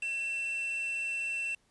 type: tone with quantisation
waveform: triangle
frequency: 2692 Hz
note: E7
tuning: 36 cents sharp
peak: -30 dBFS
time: 0.02-1.55 s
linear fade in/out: 5 ms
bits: 7
effects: pink hiss -70 dBFS RMS until 1.7 s + resampled to 24000 Hz